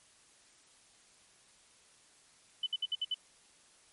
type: tone bursts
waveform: sine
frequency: 3002 Hz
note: F#7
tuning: 24 cents sharp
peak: -30 dBFS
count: 6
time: 2.63-3.144 s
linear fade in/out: 5 ms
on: 34 ms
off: 62 ms
effects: white hiss -63 dBFS RMS until 3.92 s + MP3 48 kbps